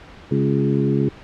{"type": "harmonic tone with a mistuned harmonic", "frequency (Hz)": 69.3, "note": "C#2", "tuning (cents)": 0, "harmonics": [2, 3, 4, 5, 6], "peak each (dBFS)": [-20, -22, -23, -24, -25], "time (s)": [0.31, 1.09], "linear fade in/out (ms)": 5, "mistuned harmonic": 5, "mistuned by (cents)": 22, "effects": ["pink hiss -42 dBFS RMS until 1.23 s", "low-pass 3000 Hz 12 dB/octave"]}